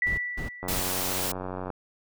sine tone with exponential decay, 1962 Hz, B6, 12 cents flat, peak -21 dBFS, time 0.02-1.17 s, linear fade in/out 2 ms, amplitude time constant 250 ms
brown noise bursts, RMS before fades -33 dBFS, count 3, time 0.06-0.8 s, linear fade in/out 10 ms, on 120 ms, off 190 ms
click train, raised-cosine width 1 ms, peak -20 dBFS, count 100, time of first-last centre 0.63-1.703 s, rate 92.3 Hz
white noise, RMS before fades -30 dBFS, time 0.68-1.32 s, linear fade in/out 5 ms
effects none

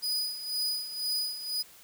40% pulse tone with tremolo, 4958 Hz, D#8, 7 cents flat, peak -26 dBFS, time 0.02-1.63 s, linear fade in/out 20 ms, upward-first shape sine, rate 2 Hz, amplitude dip 70%, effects white hiss -54 dBFS RMS until 1.83 s

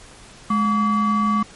triangle ring-modulated tone, 466.2 Hz, A#4, in tune, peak -11 dBFS, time 0.5-1.43 s, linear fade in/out 5 ms, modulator 677 Hz, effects pink hiss -44 dBFS RMS until 1.55 s + MP3 48 kbps

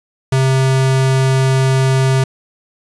square tone, 132.5 Hz, C3, 22 cents sharp, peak -11 dBFS, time 0.32-2.24 s, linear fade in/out 5 ms, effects resampled to 24000 Hz + 7-bit

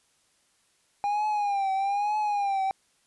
triangle tone with vibrato, 809 Hz, G#5, 46 cents flat, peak -22 dBFS, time 1.04-2.71 s, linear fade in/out 0 ms, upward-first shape triangle, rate 1.1 Hz, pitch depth 97 cents each way, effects white hiss -67 dBFS RMS until 3.06 s + resampled to 24000 Hz

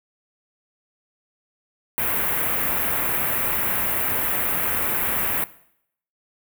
white band-stop noise, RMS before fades -23 dBFS, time 1.98-5.44 s, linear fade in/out 0 ms, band 2400 to 12000 Hz, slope 24 dB/octave, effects noise-tail reverb RT60 0.7 s tail -18 dB re dry

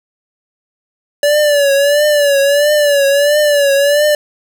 square tone with vibrato, 576 Hz, D5, 34 cents flat, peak -9 dBFS, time 1.23-4.15 s, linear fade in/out 2 ms, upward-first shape triangle, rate 1.5 Hz, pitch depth 81 cents each way, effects none

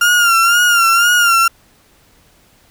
35% pulse tone with vibrato, 1396.9 Hz, F6, in tune, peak -7 dBFS, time 0.01-1.48 s, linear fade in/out 5 ms, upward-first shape sine, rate 2 Hz, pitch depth 62 cents each way, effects pink hiss -51 dBFS RMS until 2.7 s

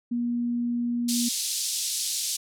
sine tone, 239.2 Hz, A#3, 45 cents sharp, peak -24 dBFS, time 0.11-1.29 s, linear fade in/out 10 ms
pink band-pass noise, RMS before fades -29 dBFS, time 1.08-2.37 s, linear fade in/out 10 ms, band 4000 to 11000 Hz, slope 24 dB/octave
effects none

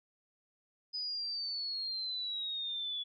sine exponential sweep, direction down, 5010 to 3406 Hz, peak -35 dBFS, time 0.93-3.04 s, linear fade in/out 20 ms, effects none

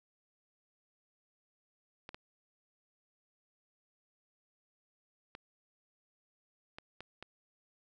clicks, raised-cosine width 0.3 ms, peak -29 dBFS, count 6, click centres 2.091 / 2.145 / 5.351 / 6.785 / 7.006 / 7.226 s, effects none

